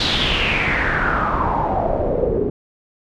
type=noise with low-pass filter sweep; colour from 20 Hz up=pink; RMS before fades=-19 dBFS; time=0-2.5 s; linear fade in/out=5 ms; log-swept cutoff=4100 to 380 Hz; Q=5.3; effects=none